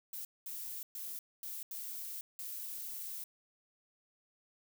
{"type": "noise bursts at uneven times", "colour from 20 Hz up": "violet", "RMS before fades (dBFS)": -43, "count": 6, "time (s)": [[0.13, 0.25], [0.46, 0.83], [0.95, 1.19], [1.43, 1.63], [1.71, 2.21], [2.39, 3.24]], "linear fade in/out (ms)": 2, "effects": []}